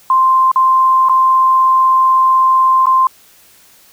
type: tone with dropouts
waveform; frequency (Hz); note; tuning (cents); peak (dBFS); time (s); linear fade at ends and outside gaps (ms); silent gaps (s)
sine; 1046; C6; -1; -7; 0.1-3.07; 2; 0.516-0.559 / 1.087-1.095 / 2.858-2.868
effects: white hiss -46 dBFS RMS until 3.92 s